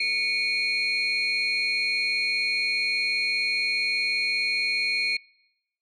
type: tone cluster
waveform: sine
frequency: 2220 / 2437 / 4222 Hz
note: C#7 / D#7 / C8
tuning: +2 / -37 / +15 cents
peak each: -26 dBFS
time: 0-5.17 s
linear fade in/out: 5 ms
effects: noise-tail reverb RT60 0.9 s tail -26 dB re dry + tanh soft clip ceiling -17 dBFS